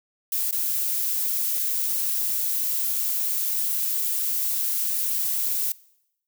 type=noise with dropouts; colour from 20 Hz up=violet; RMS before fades=-25 dBFS; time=0.32-5.72 s; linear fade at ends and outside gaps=2 ms; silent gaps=0.51-0.526 s; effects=noise-tail reverb RT60 0.8 s tail -22 dB re dry